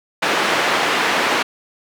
white band-pass noise, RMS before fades -18 dBFS, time 0.22-1.43 s, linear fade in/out 10 ms, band 270 to 2200 Hz, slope 12 dB/octave, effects none

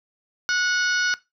harmonic tone, 732 Hz, F#5, 19 cents flat, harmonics 2 / 3 / 4 / 5 / 6 / 7 / 8, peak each -21 / -34 / -34 / -36 / -32 / -32 / -34 dBFS, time 0.49-1.14 s, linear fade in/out 0 ms, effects noise-tail reverb RT60 0.2 s tail -17 dB re dry

